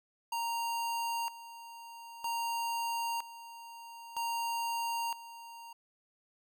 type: tone with tremolo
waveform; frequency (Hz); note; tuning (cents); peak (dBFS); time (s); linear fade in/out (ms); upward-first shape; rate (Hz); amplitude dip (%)
square; 930; A#5; -4; -33; 0.32-5.73; 5; square; 0.52; 80
effects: none